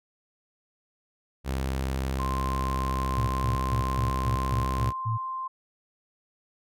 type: tone with pitch glide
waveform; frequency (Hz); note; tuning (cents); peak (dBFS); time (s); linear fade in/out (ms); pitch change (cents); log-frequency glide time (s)
sawtooth; 66.3 to 65.65; C2 to C2; +23 to +6; -23; 1.44-4.93; 50; -17; 2.74-3.23
type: tone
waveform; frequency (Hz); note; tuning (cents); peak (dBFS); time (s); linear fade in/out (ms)
sine; 1046.5; C6; 0; -30; 2.19-5.48; 10
type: tone bursts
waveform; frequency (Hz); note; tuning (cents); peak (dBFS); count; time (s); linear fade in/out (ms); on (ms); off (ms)
sine; 112.1; A2; +33; -25; 8; 3.16-5.18; 20; 130; 140
effects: none